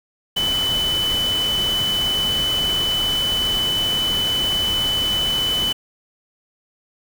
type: tone in noise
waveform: sine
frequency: 3000 Hz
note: F#7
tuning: 23 cents sharp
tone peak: -18 dBFS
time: 0.36-5.73 s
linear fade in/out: 10 ms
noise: pink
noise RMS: -28 dBFS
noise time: 0.36-5.73 s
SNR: +7 dB
effects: none